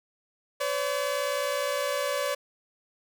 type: tone pair together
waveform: sawtooth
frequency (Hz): 512 / 571.6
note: C5 / D5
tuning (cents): -38 / -47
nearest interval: major second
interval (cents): 191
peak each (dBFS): -28 / -24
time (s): 0.6-2.35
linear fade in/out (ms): 10
effects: none